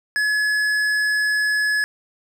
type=tone with hard clipping; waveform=triangle; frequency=1700 Hz; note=G#6; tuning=40 cents sharp; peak=-19 dBFS; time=0.16-1.84 s; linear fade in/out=0 ms; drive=13 dB; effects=none